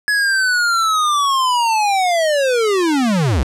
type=linear sweep; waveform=square; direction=down; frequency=1698 to 53.8 Hz; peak=-14 dBFS; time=0.08-3.43 s; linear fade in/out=0 ms; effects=low-pass 9000 Hz 12 dB/octave